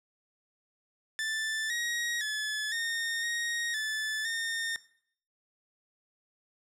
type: tone with pitch steps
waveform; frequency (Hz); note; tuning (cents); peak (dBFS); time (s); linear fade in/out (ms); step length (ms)
sawtooth; 1763 / 1890 / 1720 / 1838 / 1872 / 1744 / 1827; A6 / A#6 / A6 / A#6 / A#6 / A6 / A#6; +3 / +23 / -40 / -25 / +7 / -16 / -35; -27; 1.19-4.76; 0; 510
effects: noise-tail reverb RT60 0.6 s tail -18 dB re dry + low-pass 10000 Hz 12 dB/octave